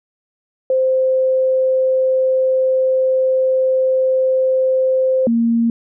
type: tone pair in turn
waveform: sine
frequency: 521 / 231.7 Hz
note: C5 / A#3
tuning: -7 / -10 cents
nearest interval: octave + major second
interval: 1403 cents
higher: first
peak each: -12 dBFS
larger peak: neither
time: 0.7-5.27 / 5.27-5.7 s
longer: first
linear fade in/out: 2 ms
effects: none